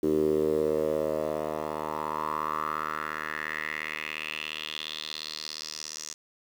10% pulse tone with band-pass filter sweep, 77.1 Hz, D#2, 15 cents flat, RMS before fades -31 dBFS, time 0.03-6.14 s, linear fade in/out 5 ms, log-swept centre 350 to 6300 Hz, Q 4.5, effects 8-bit

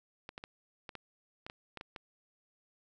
clicks, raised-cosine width 0.3 ms, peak -27 dBFS, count 10, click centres 0.291 / 0.379 / 0.439 / 0.892 / 0.953 / 1.465 / 1.499 / 1.773 / 1.811 / 1.962 s, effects none

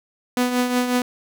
sawtooth tone with tremolo, 248 Hz, B3, 7 cents sharp, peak -12 dBFS, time 0.37-1.02 s, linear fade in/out 2 ms, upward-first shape triangle, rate 5.5 Hz, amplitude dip 60%, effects none

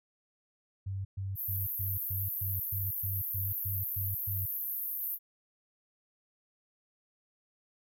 sine tone bursts, 96.9 Hz, G2, 20 cents flat, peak -33 dBFS, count 12, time 0.86-4.46 s, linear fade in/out 10 ms, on 190 ms, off 120 ms
white band-pass noise, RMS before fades -36 dBFS, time 1.35-5.19 s, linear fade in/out 50 ms, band 12000 to 15000 Hz, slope 96 dB/octave
effects none

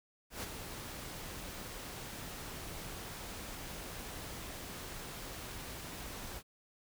pink noise with ADSR envelope, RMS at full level -39 dBFS, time 0.3-6.43 s, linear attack 130 ms, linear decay 24 ms, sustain -6 dB, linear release 60 ms, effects none

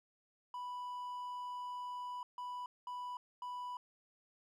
triangle tone bursts at uneven times, 987.8 Hz, B5, in tune, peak -39 dBFS, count 4, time 0.54-2.23 / 2.38-2.66 / 2.87-3.17 / 3.42-3.77 s, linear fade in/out 2 ms, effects none

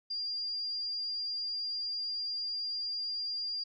sine tone, 4797 Hz, D8, 36 cents sharp, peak -33 dBFS, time 0.1-3.64 s, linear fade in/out 10 ms, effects none

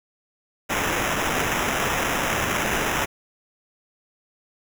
white noise with sample-and-hold, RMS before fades -24 dBFS, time 0.69-3.06 s, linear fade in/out 20 ms, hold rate 4410 Hz, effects none

